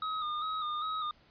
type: tone with vibrato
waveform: square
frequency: 1243 Hz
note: D#6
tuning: 2 cents flat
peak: -33 dBFS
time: 0.02-1.11 s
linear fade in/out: 2 ms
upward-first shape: square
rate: 2.5 Hz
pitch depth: 38 cents each way
effects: pink hiss -63 dBFS RMS until 1.3 s + resampled to 11025 Hz